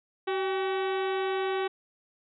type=harmonic tone with a mistuned harmonic; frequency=379.4 Hz; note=F#4; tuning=43 cents sharp; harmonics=1 / 2 / 3 / 4 / 5 / 6 / 7 / 8 / 9 / 10; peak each=-28 / -34 / -38 / -40 / -42 / -44 / -45 / -46 / -47 / -48 dBFS; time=0.27-1.68 s; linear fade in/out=10 ms; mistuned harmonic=2; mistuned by=+70 cents; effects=none